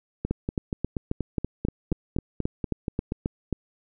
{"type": "two click trains", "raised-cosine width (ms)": 3, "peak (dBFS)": [-12, -14], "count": [13, 13], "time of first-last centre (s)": [[0.31, 3.527], [0.25, 3.121]], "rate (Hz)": [3.73, 4.18], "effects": []}